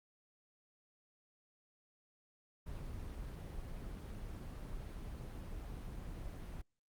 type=noise; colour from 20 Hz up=brown; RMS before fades=-45 dBFS; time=2.66-6.62 s; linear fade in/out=10 ms; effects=Opus 24 kbps